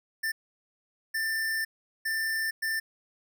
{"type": "tone bursts at uneven times", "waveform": "square", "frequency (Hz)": 1784, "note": "A6", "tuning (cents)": 23, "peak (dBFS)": -28, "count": 4, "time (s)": [[0.23, 0.32], [1.14, 1.65], [2.05, 2.51], [2.62, 2.8]], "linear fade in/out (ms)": 10, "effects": []}